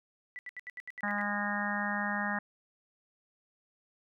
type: tone bursts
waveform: sine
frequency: 1975.5 Hz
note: B6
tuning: in tune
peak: -39 dBFS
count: 9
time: 0.36-1.213 s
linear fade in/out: 0 ms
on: 29 ms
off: 74 ms
type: harmonic tone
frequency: 205.1 Hz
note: G#3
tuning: 21 cents flat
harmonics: 1 / 3 / 4 / 5 / 6 / 7 / 8 / 9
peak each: -36 / -43 / -38 / -42 / -41 / -43 / -37 / -36 dBFS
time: 1.03-2.39 s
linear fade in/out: 5 ms
effects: none